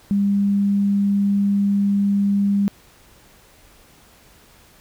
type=tone; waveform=sine; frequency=200.5 Hz; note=G3; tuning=39 cents sharp; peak=-15 dBFS; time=0.11-2.68 s; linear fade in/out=0 ms; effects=pink hiss -51 dBFS RMS until 4.8 s